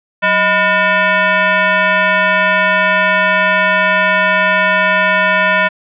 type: tone with frequency modulation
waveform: sine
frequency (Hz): 185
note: F#3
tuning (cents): 0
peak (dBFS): -9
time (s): 0.22-5.69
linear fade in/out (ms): 20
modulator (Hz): 812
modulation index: 2.8
effects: resampled to 8000 Hz + 8-bit